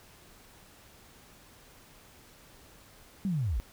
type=linear sweep; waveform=sine; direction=down; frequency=204 to 42.57 Hz; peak=-27 dBFS; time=3.25-3.6 s; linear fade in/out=0 ms; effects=pink hiss -56 dBFS RMS until 3.72 s